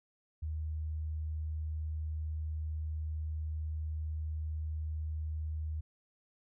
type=tone; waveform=sine; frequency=77.78 Hz; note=D#2; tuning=in tune; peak=-34 dBFS; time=0.42-5.81 s; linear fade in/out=10 ms; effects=none